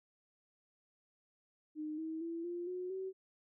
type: tone with pitch steps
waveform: sine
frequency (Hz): 306.4 / 319.8 / 333.7 / 348.3 / 363.5 / 379.4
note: D#4 / D#4 / E4 / F4 / F#4 / F#4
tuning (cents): -27 / +48 / +21 / -5 / -31 / +43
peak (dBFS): -38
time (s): 1.75-3.13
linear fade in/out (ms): 50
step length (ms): 230
effects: none